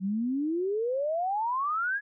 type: exponential sweep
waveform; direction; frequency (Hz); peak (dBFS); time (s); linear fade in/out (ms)
sine; up; 183.3 to 1708; -26; 0-2.01; 50
effects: none